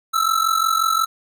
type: ring-modulated tone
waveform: square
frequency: 1320 Hz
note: E6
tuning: 2 cents sharp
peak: -14 dBFS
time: 0.13-1.06 s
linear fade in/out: 20 ms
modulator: 22.8 Hz
effects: none